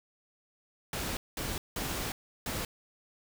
pink noise bursts at uneven times, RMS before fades -35 dBFS, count 4, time 0.93-1.17 / 1.37-1.58 / 1.76-2.12 / 2.46-2.65 s, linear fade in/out 2 ms, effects none

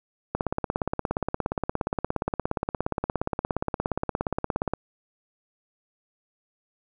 click train, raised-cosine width 1 ms, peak -11 dBFS, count 76, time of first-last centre 0.35-4.736 s, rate 17.1 Hz, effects none

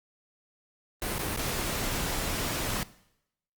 pink noise with dropouts, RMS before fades -31 dBFS, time 1.02-2.83 s, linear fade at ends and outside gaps 0 ms, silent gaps 1.183-1.192 / 1.362-1.373 s, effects noise-tail reverb RT60 0.8 s tail -19 dB re dry + Opus 32 kbps

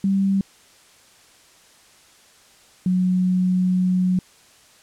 sine tone pair in turn, 194.9 / 183.25 Hz, G3 / F#3, -10 / -16 cents, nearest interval minor second, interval 106 cents, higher first, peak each -16 dBFS, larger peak neither, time 0.04-0.41 / 2.86-4.19 s, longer second, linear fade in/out 2 ms, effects white hiss -52 dBFS RMS until 4.82 s + low-pass 9000 Hz 12 dB/octave

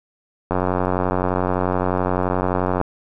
click train, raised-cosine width 1 ms, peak -6 dBFS, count 212, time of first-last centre 0.51-2.813 s, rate 91.6 Hz, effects none

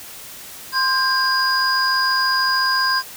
sine tone cluster, 1043 / 1596 / 4907 Hz, C6 / G6 / D#8, -6 / +31 / -25 cents, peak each -20 dBFS, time 0.72-3.03 s, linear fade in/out 50 ms, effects white hiss -37 dBFS RMS until 3.16 s

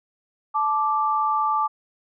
sine tone pair together, 870.8 / 1174.7 Hz, A5 / D6, -18 / 0 cents, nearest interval perfect fourth, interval 518 cents, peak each -23 / -21 dBFS, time 0.54-1.68 s, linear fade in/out 20 ms, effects none

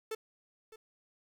45% pulse tone with echo, 440 Hz, A4, in tune, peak -35 dBFS, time 0.11-0.15 s, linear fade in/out 5 ms, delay 610 ms, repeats 1, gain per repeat -15 dB, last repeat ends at 0.76 s, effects 11-bit

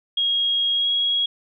sine tone with pitch glide, 3278 to 3310 Hz, G#7 to G#7, -23 to -6 cents, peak -18 dBFS, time 0.17-1.26 s, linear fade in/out 5 ms, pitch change +17 cents, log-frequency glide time 0.74-0.87 s, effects none

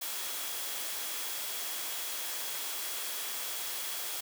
sine tone in noise, 3322 Hz, G#7, in tune, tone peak -47 dBFS, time 0.01-4.21 s, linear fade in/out 10 ms, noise white, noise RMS -37 dBFS, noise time 0.01-4.21 s, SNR -13 dB, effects high-pass 400 Hz 12 dB/octave

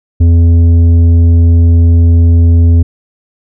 sine tone with tanh clipping, 84.3 Hz, E2, 39 cents sharp, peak -4 dBFS, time 0.2-2.83 s, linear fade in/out 10 ms, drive 8 dB, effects none

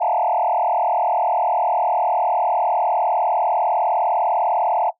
sine tone with frequency modulation, 790 Hz, G5, 13 cents sharp, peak -15 dBFS, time 0-4.91 s, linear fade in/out 20 ms, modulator 39.9 Hz, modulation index 3.4, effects noise-tail reverb RT60 0.1 s tail -17 dB re dry + tanh soft clip ceiling -11 dBFS

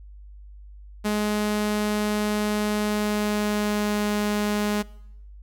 sawtooth tone with pitch glide, 210 to 208.3 Hz, G#3 to G#3, +19 to +5 cents, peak -18 dBFS, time 1.04-4.83 s, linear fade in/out 20 ms, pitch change -14 cents, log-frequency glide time 2.86-4.05 s, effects noise-tail reverb RT60 0.8 s tail -22 dB re dry + added 50 Hz sine -41 dBFS peak until 5.42 s

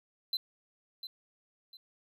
triangle tone with echo, 4054 Hz, B7, 45 cents sharp, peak -28 dBFS, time 0.33-0.37 s, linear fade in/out 2 ms, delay 700 ms, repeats 2, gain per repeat -10 dB, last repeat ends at 1.77 s, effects none

